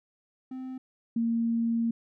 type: tone pair in turn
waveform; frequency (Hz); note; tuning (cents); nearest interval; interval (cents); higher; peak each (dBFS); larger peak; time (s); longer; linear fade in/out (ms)
triangle / sine; 258.9 / 230.7; C4 / A#3; -18 / -18; major second; 200; first; -33 / -24; second; 0.51-0.78 / 1.16-1.91; second; 5
effects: none